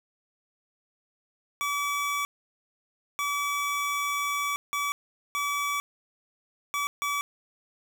25% pulse tone bursts at uneven times, 1146 Hz, D6, 43 cents flat, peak -23 dBFS, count 6, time 1.61-2.25 / 3.19-4.56 / 4.73-4.92 / 5.35-5.8 / 6.74-6.87 / 7.02-7.21 s, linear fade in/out 0 ms, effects none

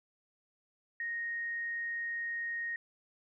sine tone, 1864.7 Hz, A#6, in tune, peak -34 dBFS, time 1-2.76 s, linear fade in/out 2 ms, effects none

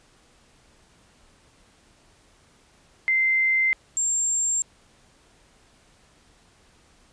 sine tone pair in turn, 2080 / 7412 Hz, C7 / A#8, -11 / -11 cents, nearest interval octave + minor seventh, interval 2200 cents, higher second, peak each -18 / -21 dBFS, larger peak first, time 3.08-3.73 / 3.97-4.62 s, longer neither, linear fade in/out 0 ms, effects pink hiss -58 dBFS RMS until 7.12 s + resampled to 22050 Hz

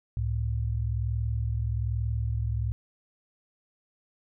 sine tone pair together, 68.61 / 109.8 Hz, C#2 / A2, -17 / -3 cents, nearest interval minor sixth, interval 814 cents, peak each -29 / -28 dBFS, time 0.17-2.72 s, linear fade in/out 0 ms, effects none

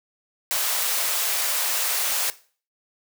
white high-pass noise, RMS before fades -24 dBFS, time 0.51-2.3 s, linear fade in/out 0 ms, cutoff 500 Hz, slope 24 dB/octave, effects noise-tail reverb RT60 0.4 s tail -17 dB re dry

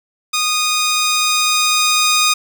10% pulse tone with level ramp, 1236 Hz, D#6, 12 cents flat, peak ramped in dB -7 to -3 dBFS, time 0.33-2.34 s, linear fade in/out 10 ms, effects none

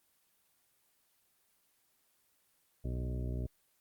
harmonic tone with a mistuned harmonic, 61.9 Hz, B1, 5 cents sharp, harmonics 1 / 2 / 3 / 4 / 5 / 6 / 7 / 9 / 10, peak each -36 / -39 / -49 / -46 / -51 / -49 / -53 / -58 / -53 dBFS, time 2.84-3.47 s, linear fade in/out 10 ms, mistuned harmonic 1, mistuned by +53 cents, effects white hiss -73 dBFS RMS until 3.8 s + Opus 24 kbps

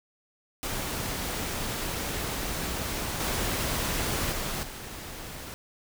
pink noise with level steps, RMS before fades -32 / -29 / -32 / -40 dBFS, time 0.63-5.54 s, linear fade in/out 0 ms, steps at 3.2 / 4.32 / 4.63 s, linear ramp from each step 2 ms, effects none

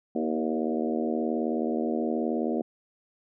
harmonic tone with a mistuned harmonic, 78.9 Hz, D#2, 25 cents sharp, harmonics 3 / 4 / 5 / 6 / 7 / 8 / 9, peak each -29 / -31 / -33 / -35 / -36 / -37 / -38 dBFS, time 0.15-2.62 s, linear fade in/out 5 ms, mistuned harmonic 5, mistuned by -27 cents, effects none

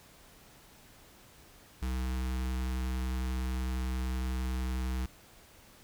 square tone with notch filter, 63.5 Hz, B1, 49 cents sharp, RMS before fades -33 dBFS, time 1.82-5.06 s, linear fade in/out 5 ms, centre 560 Hz, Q 1.6, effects pink hiss -57 dBFS RMS until 5.83 s

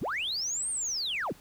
sine linear two-way sweep, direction up then down, 44.2 to 8930 to 56.2 Hz, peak -28 dBFS, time 0.01-1.33 s, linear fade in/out 10 ms, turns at 0.7 s, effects tanh soft clip ceiling -26 dBFS + pink hiss -56 dBFS RMS until 1.4 s

